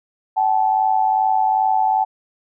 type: tone pair together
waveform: sine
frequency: 761.5 / 864 Hz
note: F#5 / A5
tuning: +50 / -32 cents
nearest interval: major second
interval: 218 cents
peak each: -17 dBFS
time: 0.36-2.05 s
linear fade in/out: 20 ms
effects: none